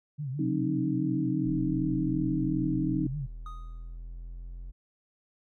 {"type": "tone with vibrato", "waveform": "sine", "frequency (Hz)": 138.5, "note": "C#3", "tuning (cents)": -1, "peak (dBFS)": -31, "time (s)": [0.18, 3.27], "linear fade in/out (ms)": 20, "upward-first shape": "triangle", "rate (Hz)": 6.1, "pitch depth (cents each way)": 180}
{"type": "chord", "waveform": "sine", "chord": "C diminished", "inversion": "second", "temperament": "equal with one note detuned", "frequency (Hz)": [185, 268.4, 311.1], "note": ["Gb3", "C4", "Eb4"], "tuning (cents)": [0, 44, 0], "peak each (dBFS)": [-33, -32, -29], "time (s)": [0.39, 3.07], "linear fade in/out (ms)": 5}
{"type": "exponential sweep", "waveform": "triangle", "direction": "up", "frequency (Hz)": [36.83, 43.65], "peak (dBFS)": -36, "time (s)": [1.45, 4.72], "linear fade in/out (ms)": 20}
{"type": "tone with exponential decay", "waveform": "triangle", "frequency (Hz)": 1244.5, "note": "D#6", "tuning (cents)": 0, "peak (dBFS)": -38, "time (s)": [3.46, 3.97], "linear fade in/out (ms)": 2, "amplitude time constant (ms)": 110}
{"effects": []}